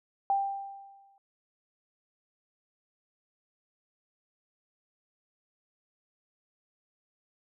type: tone with exponential decay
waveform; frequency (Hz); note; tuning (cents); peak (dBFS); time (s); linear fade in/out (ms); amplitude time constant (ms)
sine; 790; G5; +13; -22; 0.3-1.18; 1; 190
effects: none